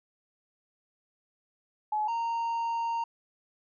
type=tone pair in turn; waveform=sine / triangle; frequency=851 / 925.2 Hz; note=G#5 / A#5; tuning=+42 / -13 cents; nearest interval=minor second; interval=145 cents; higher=second; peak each=-26 dBFS; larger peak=neither; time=1.92-2.08 / 2.08-3.04 s; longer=second; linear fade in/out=5 ms; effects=resampled to 16000 Hz